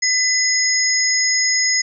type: tone cluster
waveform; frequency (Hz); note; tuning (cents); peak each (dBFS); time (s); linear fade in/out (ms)
sine; 2011 / 5100 / 6630; B6 / D#8 / G#8; +31 / +42 / -4; -19; 0.02-1.82; 10
effects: none